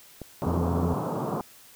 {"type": "click", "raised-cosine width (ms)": 2, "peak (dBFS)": -23, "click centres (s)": 0.217}
{"type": "band-pass noise", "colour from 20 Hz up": "pink", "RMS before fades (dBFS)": -30, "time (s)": [0.42, 1.41], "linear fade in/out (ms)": 0, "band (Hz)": [120, 1200], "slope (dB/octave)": 48}
{"type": "harmonic tone", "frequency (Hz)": 85.6, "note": "F2", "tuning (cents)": -34, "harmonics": [1, 2, 3, 5], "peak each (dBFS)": [-27, -30, -32, -34], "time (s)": [0.46, 0.94], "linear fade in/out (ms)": 5}
{"effects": ["white hiss -52 dBFS RMS until 1.75 s"]}